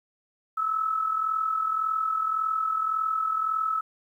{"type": "tone with amplitude modulation", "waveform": "sine", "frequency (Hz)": 1300, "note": "E6", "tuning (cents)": -24, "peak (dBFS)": -21, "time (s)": [0.57, 3.81], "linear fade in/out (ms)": 10, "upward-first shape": "sine", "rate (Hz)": 41.8, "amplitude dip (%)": 60, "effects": ["10-bit"]}